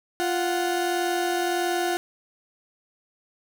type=tone pair together; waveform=30% pulse; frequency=349.2 / 739.9 Hz; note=F4 / F#5; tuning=0 / 0 cents; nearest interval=octave + minor second; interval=1300 cents; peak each=-22 / -25 dBFS; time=0.2-1.97 s; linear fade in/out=0 ms; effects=none